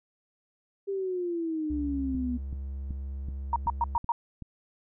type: exponential sweep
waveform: sine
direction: down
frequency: 399.5 to 241.5 Hz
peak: -28 dBFS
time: 0.87-2.38 s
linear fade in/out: 20 ms
type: tone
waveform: triangle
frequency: 68.1 Hz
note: C#2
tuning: 30 cents flat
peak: -31 dBFS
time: 1.7-3.97 s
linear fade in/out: 5 ms
type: click train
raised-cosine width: 5 ms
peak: -27 dBFS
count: 7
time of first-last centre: 2.15-4.423 s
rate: 2.64 Hz
type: tone bursts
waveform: sine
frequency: 938 Hz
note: A#5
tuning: 11 cents sharp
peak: -22 dBFS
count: 5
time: 3.53-4.12 s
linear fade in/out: 2 ms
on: 30 ms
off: 110 ms
effects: none